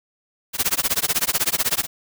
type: noise with tremolo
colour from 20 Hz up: white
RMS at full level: -18 dBFS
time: 0.53-1.87 s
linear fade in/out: 50 ms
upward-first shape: sine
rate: 16 Hz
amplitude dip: 100%
effects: none